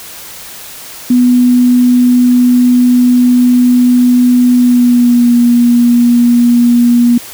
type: tone with pitch glide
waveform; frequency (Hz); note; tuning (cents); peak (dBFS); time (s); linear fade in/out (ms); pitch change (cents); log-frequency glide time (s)
sine; 246.9 to 239.7; B3 to A#3; 0 to +48; -4; 1.1-7.18; 5; -52; 4.52-5.32
effects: white hiss -29 dBFS RMS until 7.33 s